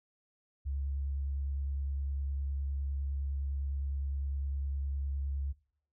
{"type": "tone with vibrato", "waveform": "sine", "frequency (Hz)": 69.3, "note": "C#2", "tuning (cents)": 0, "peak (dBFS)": -32, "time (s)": [0.65, 5.53], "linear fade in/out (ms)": 20, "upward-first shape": "sine", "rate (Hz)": 9.8, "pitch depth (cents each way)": 16, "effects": ["noise-tail reverb RT60 0.6 s tail -21 dB re dry"]}